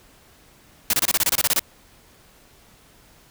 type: noise bursts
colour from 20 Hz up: white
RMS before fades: -19 dBFS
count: 12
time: 0.9-1.594 s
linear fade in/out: 2 ms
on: 34 ms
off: 26 ms
effects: pink hiss -53 dBFS RMS until 3.3 s